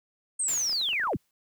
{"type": "linear sweep", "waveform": "sine", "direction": "down", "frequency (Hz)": [8600, 31.19], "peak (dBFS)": -25, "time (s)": [0.39, 1.17], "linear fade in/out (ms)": 10}
{"type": "noise with exponential decay", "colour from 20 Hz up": "white", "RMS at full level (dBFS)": -36, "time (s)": [0.48, 1.31], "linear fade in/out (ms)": 2, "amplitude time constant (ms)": 180}
{"type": "clicks", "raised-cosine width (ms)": 0.5, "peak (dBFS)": -30, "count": 11, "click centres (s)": [0.535, 0.577, 0.695, 0.729, 0.813, 0.889, 0.932, 0.998, 1.036, 1.072, 1.133]}
{"effects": []}